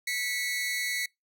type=tone pair together; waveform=sawtooth; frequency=1970.2 / 2200 Hz; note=B6 / C#7; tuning=-5 / -14 cents; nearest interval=major second; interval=191 cents; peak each=-28 dBFS; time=0.07-1.06 s; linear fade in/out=5 ms; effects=noise-tail reverb RT60 0.2 s tail -26 dB re dry